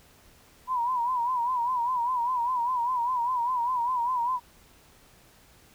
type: tone with vibrato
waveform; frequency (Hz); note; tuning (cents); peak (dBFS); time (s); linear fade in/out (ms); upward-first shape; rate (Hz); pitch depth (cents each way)
sine; 980; B5; -14; -24; 0.67-4.4; 50; sine; 5; 92
effects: pink hiss -57 dBFS RMS until 5.74 s